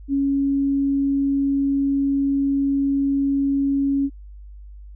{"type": "tone", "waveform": "sine", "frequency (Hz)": 277.2, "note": "C#4", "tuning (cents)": 0, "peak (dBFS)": -17, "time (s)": [0.08, 4.1], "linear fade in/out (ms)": 50, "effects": ["added 50 Hz sine -37 dBFS peak until 4.95 s"]}